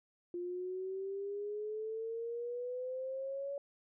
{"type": "exponential sweep", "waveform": "sine", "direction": "up", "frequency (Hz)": [349.2, 566], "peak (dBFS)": -37, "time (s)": [0.34, 3.58], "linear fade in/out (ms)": 2, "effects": []}